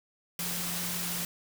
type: tone in noise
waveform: sine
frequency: 174.61 Hz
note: F3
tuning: in tune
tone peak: -39 dBFS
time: 0.39-1.25 s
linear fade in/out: 2 ms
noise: white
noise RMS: -34 dBFS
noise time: 0.39-1.25 s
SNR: -8 dB
effects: none